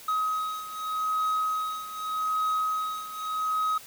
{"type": "beating tone pair", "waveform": "triangle", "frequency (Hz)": [1266, 1266.83], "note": ["D#6", "D#6"], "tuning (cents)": [30, 31], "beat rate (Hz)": 0.83, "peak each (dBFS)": [-26, -30], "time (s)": [0.08, 3.78], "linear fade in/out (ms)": 5, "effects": ["white hiss -47 dBFS RMS until 3.86 s"]}